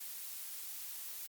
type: noise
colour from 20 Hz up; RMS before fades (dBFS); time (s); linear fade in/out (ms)
blue; -45; 0-1.27; 10
effects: Opus 48 kbps